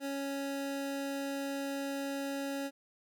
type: tone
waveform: 25% pulse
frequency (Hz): 277.2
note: C#4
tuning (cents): 0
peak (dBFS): -31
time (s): 0-2.71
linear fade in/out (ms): 50
effects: none